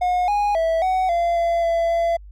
triangle tone with pitch steps, 721 / 824 / 655 / 748 / 686 / 680 / 672 / 676 Hz, F#5 / G#5 / E5 / F#5 / F5 / F5 / E5 / E5, -45 / -14 / -11 / +19 / -31 / -46 / +33 / +43 cents, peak -15 dBFS, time 0.01-2.17 s, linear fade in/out 10 ms, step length 270 ms, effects added 50 Hz sine -38 dBFS peak until 2.31 s

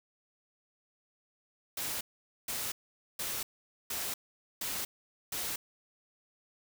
white noise bursts, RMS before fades -36 dBFS, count 6, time 1.77-5.56 s, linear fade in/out 5 ms, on 240 ms, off 470 ms, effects none

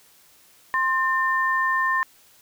sine tone pair together, 1052.2 / 1800 Hz, C6 / A6, +9 / +39 cents, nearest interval major sixth, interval 930 cents, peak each -22 dBFS, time 0.74-2.03 s, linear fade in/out 0 ms, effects white hiss -55 dBFS RMS until 2.41 s

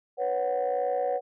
sine chord, B suspended second, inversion none, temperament just, 493.9 / 555.6 / 740.8 Hz, B4 / C#5 / F#5, 0 / +4 / +2 cents, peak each -28 dBFS, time 0.17-1.21 s, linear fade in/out 50 ms, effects tanh soft clip ceiling -19 dBFS

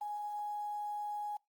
sine tone with quantisation, 832 Hz, G#5, 3 cents sharp, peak -36 dBFS, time 0.01-1.37 s, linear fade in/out 5 ms, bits 10, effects noise-tail reverb RT60 0.2 s tail -24 dB re dry + Opus 32 kbps

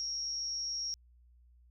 sine tone with amplitude modulation, 5588 Hz, F8, in tune, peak -31 dBFS, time 0-0.94 s, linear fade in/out 0 ms, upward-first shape sine, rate 227 Hz, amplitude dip 65%, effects added 60 Hz sine -59 dBFS peak until 1.7 s

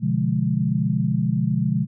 sine chord, B diminished seventh, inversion none, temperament equal with one note detuned, 125.92 / 146.83 / 174.61 / 207.7 Hz, B2 / D3 / F3 / Ab3, +34 / 0 / 0 / 0 cents, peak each -24 dBFS, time 0-1.87 s, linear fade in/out 50 ms, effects none

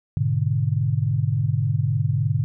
sine chord, G# diminished, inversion none, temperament equal, 103.83 / 123.47 / 146.83 Hz, G#2 / B2 / D3, 0 / 0 / 0 cents, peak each -23 dBFS, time 0.17-2.44 s, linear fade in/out 0 ms, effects none

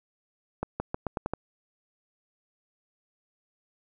accelerating click train, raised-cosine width 1 ms, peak -15 dBFS, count 7, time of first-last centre 0.63-1.336 s, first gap 170 ms, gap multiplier 0.85, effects none

